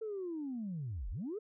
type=linear two-way sweep; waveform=sine; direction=down then up; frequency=451.3 to 34.41 to 451.3 Hz; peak=-36 dBFS; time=0.01-1.39 s; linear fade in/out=10 ms; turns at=1.1 s; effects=tanh soft clip ceiling -33 dBFS